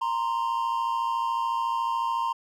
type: tone pair together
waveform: triangle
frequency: 930 / 1043.9 Hz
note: A#5 / C6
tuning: -4 / -4 cents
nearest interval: major second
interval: 200 cents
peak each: -25 / -26 dBFS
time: 0.01-2.33 s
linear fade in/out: 10 ms
effects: none